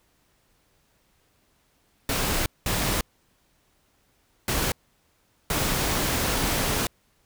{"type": "noise bursts at uneven times", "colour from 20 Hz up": "pink", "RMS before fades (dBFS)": -25, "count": 4, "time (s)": [[2.09, 2.46], [2.66, 3.01], [4.48, 4.72], [5.5, 6.87]], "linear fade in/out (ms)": 2, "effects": ["pink hiss -66 dBFS RMS until 7.25 s"]}